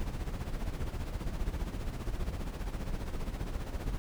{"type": "noise with tremolo", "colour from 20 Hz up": "brown", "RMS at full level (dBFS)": -33, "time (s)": [0, 3.98], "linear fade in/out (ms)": 0, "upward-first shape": "sine", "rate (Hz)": 15, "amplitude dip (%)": 60, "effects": []}